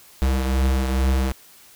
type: beating tone pair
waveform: square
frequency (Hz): 65.41 / 67.71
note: C2 / C#2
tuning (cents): 0 / -40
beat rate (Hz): 2.3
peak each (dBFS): -19 / -28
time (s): 0.22-1.32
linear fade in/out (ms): 0
effects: white hiss -49 dBFS RMS until 1.75 s